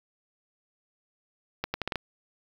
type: accelerating click train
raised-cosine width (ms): 0.3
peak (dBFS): -13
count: 6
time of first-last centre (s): 1.64-1.957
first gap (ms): 100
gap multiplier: 0.77
effects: 7-bit